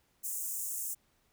pink high-pass noise, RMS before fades -37 dBFS, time 0.23-0.95 s, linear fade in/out 20 ms, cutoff 6800 Hz, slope 48 dB/octave, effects pink hiss -72 dBFS RMS until 1.32 s

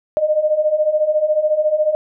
sine beating tone pair, 602 / 616 Hz, D5 / D#5, +43 / -17 cents, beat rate 14 Hz, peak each -19 / -15 dBFS, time 0.17-1.95 s, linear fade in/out 0 ms, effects none

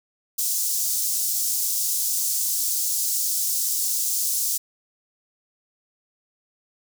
pink high-pass noise, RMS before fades -24 dBFS, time 0.38-4.58 s, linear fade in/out 10 ms, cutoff 5800 Hz, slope 24 dB/octave, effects none

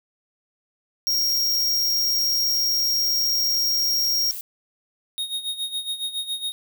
square tone, 5588 Hz, F8, in tune, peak -20 dBFS, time 1.07-4.31 s, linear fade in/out 0 ms
violet noise, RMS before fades -33 dBFS, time 1.1-4.41 s, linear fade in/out 2 ms
square tone with tremolo, 3729 Hz, A#7, in tune, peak -24 dBFS, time 5.18-6.52 s, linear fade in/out 0 ms, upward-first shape sine, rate 7.2 Hz, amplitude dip 75%
effects none

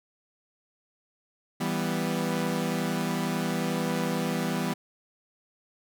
sawtooth chord, E minor, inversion none, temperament equal, 164.81 / 196 / 246.9 Hz, E3 / G3 / B3, 0 / 0 / 0 cents, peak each -27 dBFS, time 1.6-4.74 s, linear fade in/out 10 ms, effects none

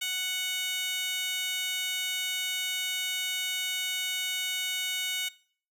15% pulse tone with high-pass filter, 740 Hz, F#5, in tune, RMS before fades -32 dBFS, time 0.01-5.29 s, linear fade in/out 10 ms, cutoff 3100 Hz, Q 1.4, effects noise-tail reverb RT60 0.5 s tail -21 dB re dry

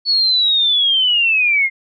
sine linear sweep, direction down, 4435 to 2093 Hz, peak -11 dBFS, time 0.05-1.7 s, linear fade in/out 50 ms, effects MP3 96 kbps

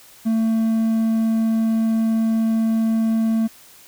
triangle tone, 223.7 Hz, A3, 29 cents sharp, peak -14 dBFS, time 0.25-3.48 s, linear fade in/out 20 ms, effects white hiss -47 dBFS RMS until 3.87 s

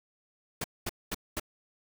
pink noise bursts, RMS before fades -33 dBFS, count 4, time 0.61-1.398 s, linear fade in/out 5 ms, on 32 ms, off 220 ms, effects none

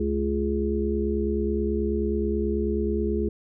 harmonic tone with a mistuned harmonic, 69.3 Hz, C#2, in tune, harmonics 1 / 3 / 5 / 6, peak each -28 / -28 / -28 / -28 dBFS, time 0-3.29 s, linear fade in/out 5 ms, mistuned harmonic 3, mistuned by +40 cents, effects none

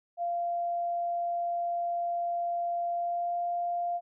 sine tone with pitch glide, 692 to 697.2 Hz, F5 to F5, -16 to -3 cents, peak -28 dBFS, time 0.17-4.01 s, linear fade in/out 50 ms, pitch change +13 cents, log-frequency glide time 2.92-3.37 s, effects none

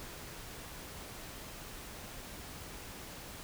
silence, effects pink hiss -47 dBFS RMS until 3.43 s

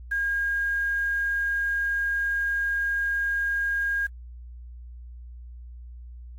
sine tone with quantisation, 1623 Hz, G#6, 40 cents flat, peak -23 dBFS, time 0.11-4.07 s, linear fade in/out 10 ms, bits 8, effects added 60 Hz sine -39 dBFS peak until 6.38 s + AAC 64 kbps

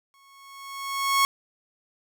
sawtooth tone with exponential growth, 1100 Hz, C#6, 14 cents flat, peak -13 dBFS, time 0.14-1.25 s, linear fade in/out 0 ms, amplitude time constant 240 ms, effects none

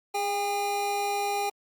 square tone pair together, 408.4 / 806.5 Hz, G#4 / G5, -29 / +49 cents, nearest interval octave, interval 1178 cents, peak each -33 / -28 dBFS, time 0.14-1.5 s, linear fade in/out 10 ms, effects Opus 48 kbps

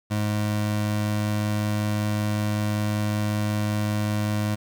25% pulse tone, 105.3 Hz, G#2, 24 cents sharp, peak -19 dBFS, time 0.1-4.56 s, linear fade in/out 20 ms, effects 9-bit

